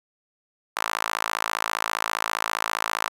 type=tone with high-pass filter; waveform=sawtooth; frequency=55 Hz; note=A1; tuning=in tune; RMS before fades=-28 dBFS; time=0.76-3.09 s; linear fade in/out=10 ms; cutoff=1100 Hz; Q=2; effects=resampled to 32000 Hz